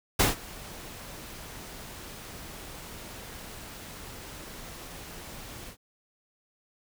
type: noise with ADSR envelope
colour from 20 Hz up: pink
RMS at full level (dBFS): -20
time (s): 0.19-5.77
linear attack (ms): 10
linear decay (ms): 150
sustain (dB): -23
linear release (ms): 86
effects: none